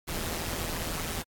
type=noise with amplitude modulation; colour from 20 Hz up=pink; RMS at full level=-31 dBFS; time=0.07-1.23 s; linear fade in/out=20 ms; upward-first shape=sine; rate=163 Hz; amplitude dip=65%; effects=AAC 64 kbps